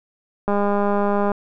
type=click train; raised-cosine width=1 ms; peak=-8 dBFS; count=171; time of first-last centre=0.48-1.317 s; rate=203 Hz; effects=none